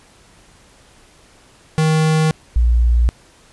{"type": "tone pair in turn", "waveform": ["square", "sine"], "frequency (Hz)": [157.3, 58.92], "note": ["D#3", "A#1"], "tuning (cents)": [19, 19], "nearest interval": "octave + perfect fourth", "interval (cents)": 1700, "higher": "first", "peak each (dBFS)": [-13, -10], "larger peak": "second", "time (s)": [[1.78, 2.31], [2.56, 3.09]], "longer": "neither", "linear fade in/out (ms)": 0, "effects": ["pink hiss -49 dBFS RMS until 3.52 s", "resampled to 24000 Hz"]}